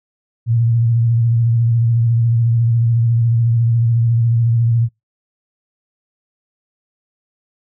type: tone with vibrato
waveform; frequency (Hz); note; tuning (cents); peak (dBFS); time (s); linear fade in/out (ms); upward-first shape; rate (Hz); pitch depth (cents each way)
sine; 116.4; A#2; -2; -11; 0.46-4.89; 50; sine; 14; 42
effects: noise-tail reverb RT60 0.2 s tail -26 dB re dry